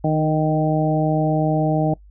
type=harmonic tone with a mistuned harmonic; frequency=155.56 Hz; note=D#3; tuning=in tune; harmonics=1 / 2 / 3 / 4 / 5; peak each=-19 / -22 / -28 / -23 / -25 dBFS; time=0.04-1.94 s; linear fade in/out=5 ms; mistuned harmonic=2; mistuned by=-16 cents; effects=noise-tail reverb RT60 0.1 s tail -22 dB re dry + added 50 Hz sine -43 dBFS peak until 2.1 s